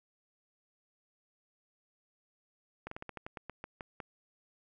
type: slowing click train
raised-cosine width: 0.5 ms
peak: -26 dBFS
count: 12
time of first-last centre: 2.87-4.002 s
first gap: 44 ms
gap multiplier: 1.16
effects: none